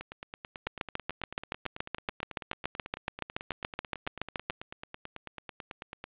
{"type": "two click trains", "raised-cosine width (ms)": 0.3, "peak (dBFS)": [-23, -14], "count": [56, 28], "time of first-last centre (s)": [[0.01, 6.041], [0.67, 4.5]], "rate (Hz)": [9.12, 7.05], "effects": ["resampled to 8000 Hz", "9-bit"]}